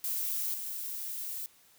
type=noise with level steps; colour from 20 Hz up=violet; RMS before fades=-33 / -38 dBFS; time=0.04-1.46 s; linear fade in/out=0 ms; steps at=0.54 s; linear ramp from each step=2 ms; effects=white hiss -62 dBFS RMS until 1.78 s

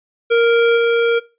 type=tone with level steps; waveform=square; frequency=466.2 Hz; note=A#4; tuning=in tune; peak=-11 / -13 dBFS; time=0.3-1.2 s; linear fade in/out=20 ms; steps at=0.76 s; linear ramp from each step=20 ms; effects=noise-tail reverb RT60 0.3 s tail -20 dB re dry + resampled to 8000 Hz

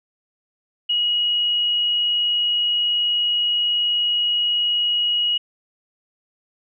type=tone with frequency modulation; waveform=sine; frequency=2900 Hz; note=F#7; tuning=35 cents flat; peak=-17 dBFS; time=0.89-5.38 s; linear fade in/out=10 ms; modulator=21.2 Hz; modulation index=0.21; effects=none

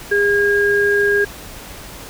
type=tone pair together; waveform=sine; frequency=407 / 1628 Hz; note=G#4 / G#6; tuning=-35 / -35 cents; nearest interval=2 octaves; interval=2400 cents; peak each=-15 dBFS; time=0.11-1.25 s; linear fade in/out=10 ms; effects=added 50 Hz sine -43 dBFS peak until 2.09 s + pink hiss -35 dBFS RMS until 2.09 s

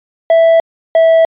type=tone pair in turn; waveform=triangle; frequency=659.3 / 654 Hz; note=E5 / E5; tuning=0 / -14 cents; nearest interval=unison; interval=14 cents; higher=first; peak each=-3 dBFS; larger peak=neither; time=0.3-0.6 / 0.95-1.25 s; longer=neither; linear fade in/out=2 ms; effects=resampled to 8000 Hz

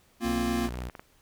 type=chord; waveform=square; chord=Bb suspended second; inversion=none; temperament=equal; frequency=233.1 / 261.6 / 349.2 Hz; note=Bb3 / C4 / F4; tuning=0 / 0 / 0 cents; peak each=-29 / -34 / -33 dBFS; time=0.2-0.7 s; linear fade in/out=50 ms
type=tone with vibrato; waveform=sawtooth; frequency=61 Hz; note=B1; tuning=21 cents flat; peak=-30 dBFS; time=0.24-0.9 s; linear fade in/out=20 ms; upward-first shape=sine; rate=4.1 Hz; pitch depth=31 cents each way
type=clicks; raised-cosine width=0.5 ms; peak=-26 dBFS; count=8; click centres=0.65 / 0.687 / 0.744 / 0.788 / 0.819 / 0.898 / 0.952 / 0.995 s
effects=pink hiss -63 dBFS RMS until 1.21 s

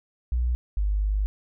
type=tone pair in turn; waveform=sine; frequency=60.5 / 50.68 Hz; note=B1 / G#1; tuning=-35 / -42 cents; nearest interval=minor third; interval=307 cents; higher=first; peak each=-21 dBFS; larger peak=neither; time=0.32-0.55 / 0.77-1.26 s; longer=second; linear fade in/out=0 ms; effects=none

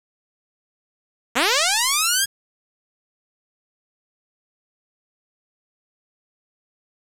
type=linear sweep; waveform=5% pulse; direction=up; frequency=213.6 to 1661.2 Hz; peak=-5 dBFS; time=1.35-2.26 s; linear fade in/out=20 ms; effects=low-pass 11000 Hz 12 dB/octave + 7-bit

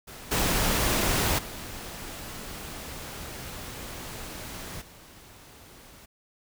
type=noise with level steps; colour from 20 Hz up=pink; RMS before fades=-43 / -25 / -39 / -50 dBFS; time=0.07-6.06 s; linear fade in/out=10 ms; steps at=0.31 / 1.38 / 4.81 s; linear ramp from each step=10 ms; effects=none

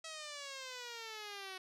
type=exponential sweep; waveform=5% pulse; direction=down; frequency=650 to 370.9 Hz; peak=-33 dBFS; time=0.04-1.58 s; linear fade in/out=5 ms; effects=low-pass 9000 Hz 12 dB/octave

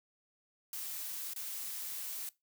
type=noise with dropouts; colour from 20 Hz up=blue; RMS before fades=-41 dBFS; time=0.73-2.29 s; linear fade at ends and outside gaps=1 ms; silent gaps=1.335-1.361 s; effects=noise-tail reverb RT60 0.2 s tail -20 dB re dry

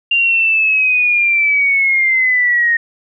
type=linear sweep; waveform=sine; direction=down; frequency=2790 to 1852 Hz; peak=-10 dBFS; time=0.11-2.77 s; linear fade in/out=5 ms; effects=none

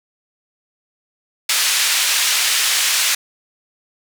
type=band-pass noise; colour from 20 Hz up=pink; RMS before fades=-17 dBFS; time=1.49-3.15 s; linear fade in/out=5 ms; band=2200 to 11000 Hz; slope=12 dB/octave; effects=none

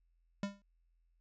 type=tone with exponential decay; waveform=square; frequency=200 Hz; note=G3; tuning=35 cents sharp; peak=-32 dBFS; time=0.43-0.62 s; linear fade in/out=2 ms; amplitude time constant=40 ms; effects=added 42 Hz sine -70 dBFS peak until 1.2 s + resampled to 16000 Hz

